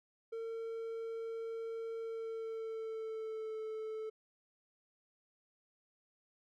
triangle tone with pitch glide, 454 to 437.5 Hz, A#4 to A4, -46 to -10 cents, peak -37 dBFS, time 0.32-4.1 s, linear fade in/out 10 ms, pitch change -64 cents, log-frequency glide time 1.98-3.59 s, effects none

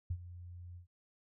sine tone with ADSR envelope, 88.1 Hz, F2, 16 cents sharp, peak -31 dBFS, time 0.1-0.87 s, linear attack 8 ms, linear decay 61 ms, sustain -15 dB, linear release 110 ms, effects none

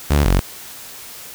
sawtooth tone pair in turn, 72.6 / 46.05 Hz, D2 / F#1, -19 / -7 cents, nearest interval minor sixth, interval 788 cents, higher first, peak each -8 dBFS, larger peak neither, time 0.1-0.25 / 0.25-0.4 s, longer neither, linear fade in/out 10 ms, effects white hiss -36 dBFS RMS until 1.34 s

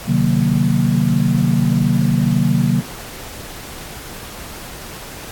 sine chord, C half-diminished seventh, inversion none, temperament equal with one note detuned, 130.81 / 152.45 / 185 / 233.1 Hz, C3 / Eb3 / Gb3 / Bb3, 0 / -35 / 0 / 0 cents, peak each -18 dBFS, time 0.06-2.83 s, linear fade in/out 50 ms, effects pink hiss -33 dBFS RMS until 5.31 s + AAC 64 kbps

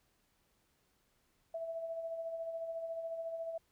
sine tone with tremolo, 659.3 Hz, E5, in tune, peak -36 dBFS, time 1.54-3.58 s, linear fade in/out 5 ms, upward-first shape sine, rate 14 Hz, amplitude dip 45%, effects pink hiss -75 dBFS RMS until 3.71 s

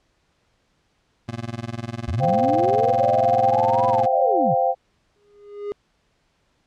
25% pulse tone with tremolo, 116.54 Hz, A#2, in tune, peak -21 dBFS, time 1.28-4.07 s, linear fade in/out 10 ms, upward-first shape sine, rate 20 Hz, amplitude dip 95%
sine linear two-way sweep, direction up then down, 61.74 to 1000 to 111.1 Hz, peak -22 dBFS, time 2.07-4.55 s, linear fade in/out 20 ms, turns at 3.88 s
sine chord, C suspended fourth, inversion none, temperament equal, 523.3 / 698.5 / 784 Hz, C5 / F5 / G5, 0 / 0 / 0 cents, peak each -21 dBFS, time 2.19-4.75 s, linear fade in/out 50 ms
triangle tone with exponential growth, 410 Hz, G#4, 22 cents flat, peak -21 dBFS, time 5.16-5.72 s, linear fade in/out 0 ms, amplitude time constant 120 ms
effects pink hiss -66 dBFS RMS until 6.66 s + low-pass 6000 Hz 12 dB/octave

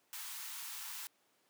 white high-pass noise, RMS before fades -45 dBFS, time 0.13-1.07 s, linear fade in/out 0 ms, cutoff 820 Hz, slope 96 dB/octave, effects pink hiss -73 dBFS RMS until 1.49 s + high-pass 300 Hz 12 dB/octave

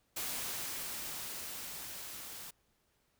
white noise with level ramp, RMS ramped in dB -38 to -47 dBFS, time 0.16-2.51 s, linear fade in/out 10 ms, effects pink hiss -75 dBFS RMS until 3.19 s

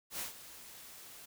white noise with ADSR envelope, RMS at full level -38 dBFS, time 0.1-1.26 s, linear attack 93 ms, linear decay 130 ms, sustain -14 dB, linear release 12 ms, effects none

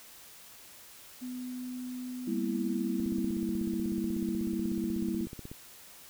sine tone with pitch glide, 250.9 to 257.5 Hz, B3 to C4, +28 to -28 cents, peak -36 dBFS, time 1.21-3.31 s, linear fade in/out 20 ms, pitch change +44 cents, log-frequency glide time 2.54-3.11 s
sine chord, E diminished, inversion first, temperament equal with one note detuned, 198.28 / 233.1 / 329.6 Hz, G3 / Bb3 / E4, +20 / 0 / 0 cents, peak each -34 dBFS, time 2.27-5.26 s, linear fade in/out 10 ms
click train, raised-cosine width 3 ms, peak -29 dBFS, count 42, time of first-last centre 3-5.515 s, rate 16.3 Hz
effects white hiss -52 dBFS RMS until 6.09 s

